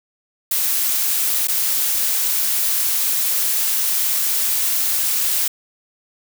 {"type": "noise with dropouts", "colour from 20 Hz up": "blue", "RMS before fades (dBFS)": -19, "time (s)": [0.51, 5.48], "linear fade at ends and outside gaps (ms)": 5, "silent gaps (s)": [1.473, 1.482], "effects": []}